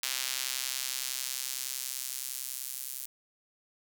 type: tone with high-pass filter sweep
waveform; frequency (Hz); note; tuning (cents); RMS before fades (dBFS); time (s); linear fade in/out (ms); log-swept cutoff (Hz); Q
sawtooth; 130.81; C3; 0; -36; 0.03-3.06; 2; 3300 to 10000; 0.7
effects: none